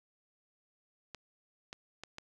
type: clicks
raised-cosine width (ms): 0.2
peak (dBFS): -26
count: 4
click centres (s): 1.147 / 1.729 / 2.036 / 2.184
effects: none